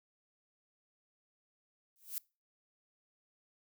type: noise with exponential growth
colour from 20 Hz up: violet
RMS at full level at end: -35 dBFS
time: 1.96-2.18 s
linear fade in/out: 0 ms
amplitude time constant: 47 ms
effects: noise-tail reverb RT60 0.3 s tail -24 dB re dry